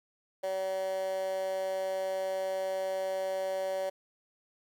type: tone with high-pass filter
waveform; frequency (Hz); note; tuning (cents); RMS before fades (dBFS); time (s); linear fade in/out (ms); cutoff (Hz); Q
15% pulse; 190; F#3; +46; -33; 0.43-3.9; 10; 570; 5
effects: 11-bit